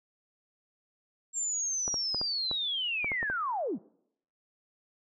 sine linear sweep, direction down, 7470 to 138 Hz, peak -29 dBFS, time 1.33-3.79 s, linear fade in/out 50 ms
clicks, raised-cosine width 1 ms, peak -23 dBFS, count 9, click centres 1.879 / 1.942 / 2.146 / 2.214 / 2.513 / 3.045 / 3.118 / 3.229 / 3.3 s
effects noise-tail reverb RT60 0.7 s tail -22 dB re dry

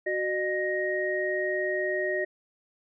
sine tone cluster, 371.4 / 608 / 1873 Hz, F#4 / D#5 / A#6, +7 / -40 / +8 cents, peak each -30 dBFS, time 0.06-2.25 s, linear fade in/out 10 ms, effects none

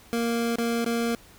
25% pulse tone with dropouts, 233.1 Hz, A#3, in tune, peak -20 dBFS, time 0.13-1.15 s, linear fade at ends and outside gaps 0 ms, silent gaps 0.557-0.585 / 0.845-0.862 s, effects pink hiss -52 dBFS RMS until 1.38 s

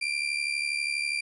35% pulse tone with amplitude modulation, 2370 Hz, D7, 15 cents sharp, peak -22 dBFS, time 0.01-1.21 s, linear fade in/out 10 ms, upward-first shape sine, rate 72.3 Hz, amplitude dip 70%, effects resampled to 24000 Hz

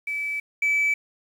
sine tone pair in turn, 2304 / 2304 Hz, D7 / D7, -34 / -34 cents, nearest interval unison, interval 0 cents, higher neither, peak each -25 / -17 dBFS, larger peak second, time 0.07-0.4 / 0.62-0.94 s, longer first, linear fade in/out 5 ms, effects tanh soft clip ceiling -17 dBFS + 8-bit

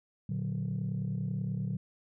sine chord, Bb augmented, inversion none, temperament equal, 116.54 / 146.83 / 185 Hz, Bb2 / D3 / F#3, 0 / 0 / 0 cents, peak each -34 dBFS, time 0.29-1.77 s, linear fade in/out 5 ms, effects tanh soft clip ceiling -26 dBFS

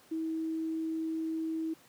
sine tone, 321.8 Hz, E4, 42 cents flat, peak -31 dBFS, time 0.11-1.74 s, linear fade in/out 10 ms, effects pink hiss -60 dBFS RMS until 1.88 s + high-pass 150 Hz 12 dB/octave

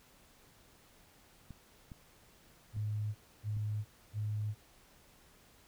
clicks, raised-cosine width 5 ms, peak -35 dBFS, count 4, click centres 1.507 / 1.918 / 2.767 / 3.567 s
sine tone bursts, 105.9 Hz, G#2, 34 cents sharp, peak -33 dBFS, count 3, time 2.73-4.55 s, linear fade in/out 50 ms, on 420 ms, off 280 ms
effects pink hiss -63 dBFS RMS until 5.67 s

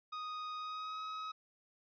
45% pulse tone with pitch glide, 1244.5 to 1272.1 Hz, D#6 to D#6, 0 to +38 cents, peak -40 dBFS, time 0.12-1.32 s, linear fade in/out 10 ms, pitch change +38 cents, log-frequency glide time 0.57-1.01 s, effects resampled to 11025 Hz

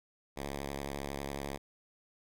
5% pulse tone with vibrato, 70 Hz, C#2, 18 cents sharp, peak -26 dBFS, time 0.36-1.58 s, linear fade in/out 20 ms, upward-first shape sine, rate 12 Hz, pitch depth 47 cents each way, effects none

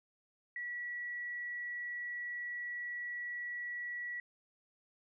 sine tone, 1938 Hz, B6, 33 cents flat, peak -38 dBFS, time 0.56-4.2 s, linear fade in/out 2 ms, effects none

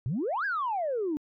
sine exponential two-way sweep, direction up then down, 110 to 1686 to 285.6 Hz, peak -26 dBFS, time 0.06-1.17 s, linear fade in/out 0 ms, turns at 0.45 s, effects tanh soft clip ceiling -23 dBFS

